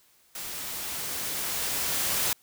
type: noise with level ramp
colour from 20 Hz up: white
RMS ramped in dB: -37 to -26 dBFS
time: 0.35-2.33 s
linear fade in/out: 2 ms
effects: white hiss -62 dBFS RMS until 2.42 s